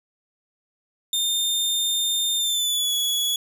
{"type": "tone with pitch glide", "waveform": "sawtooth", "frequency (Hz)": [3624, 3381], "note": ["A#7", "G#7"], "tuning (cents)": [-50, 30], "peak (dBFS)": -18, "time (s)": [1.13, 3.36], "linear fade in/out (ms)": 2, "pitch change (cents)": -120, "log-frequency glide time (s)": [2.36, 2.93], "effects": []}